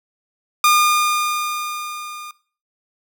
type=tone with level ramp; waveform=sawtooth; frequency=1213 Hz; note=D#6; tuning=44 cents flat; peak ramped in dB=-7 to -29 dBFS; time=0.64-2.31 s; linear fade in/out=2 ms; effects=noise-tail reverb RT60 0.4 s tail -18 dB re dry